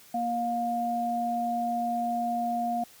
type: tone pair together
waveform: sine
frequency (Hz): 236.3 / 709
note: A#3 / F5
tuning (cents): +24 / +26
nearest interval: octave + perfect fifth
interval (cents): 1902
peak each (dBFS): -32 / -27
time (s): 0.14-2.84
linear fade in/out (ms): 5
effects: white hiss -54 dBFS RMS until 3 s